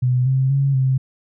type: tone with pitch steps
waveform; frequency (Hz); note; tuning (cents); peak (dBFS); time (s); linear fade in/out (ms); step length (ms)
sine; 125.7 / 132.3 / 138.1 / 131.6; B2 / C3 / C#3 / C3; +31 / +20 / -6 / +10; -14; 0.02-0.98; 10; 240
effects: none